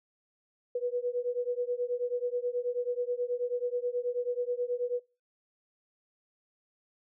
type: beating tone pair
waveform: sine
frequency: 484.9 / 494.2 Hz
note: B4 / B4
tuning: -32 / +1 cents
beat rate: 9.3 Hz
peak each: -32 / -32 dBFS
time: 0.75-5 s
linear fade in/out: 5 ms
effects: noise-tail reverb RT60 0.3 s tail -22 dB re dry